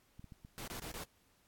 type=clicks; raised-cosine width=5 ms; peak=-39 dBFS; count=4; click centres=0.195 / 0.243 / 0.322 / 0.449 s
type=noise bursts; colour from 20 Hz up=pink; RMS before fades=-45 dBFS; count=4; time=0.58-1.037 s; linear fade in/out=0 ms; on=97 ms; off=23 ms
effects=pink hiss -71 dBFS RMS until 1.47 s + AAC 64 kbps